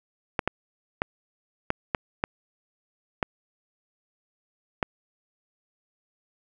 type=clicks; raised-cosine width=0.5 ms; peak=-8 dBFS; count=8; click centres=0.392 / 0.476 / 1.019 / 1.704 / 1.948 / 2.239 / 3.228 / 4.828 s; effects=none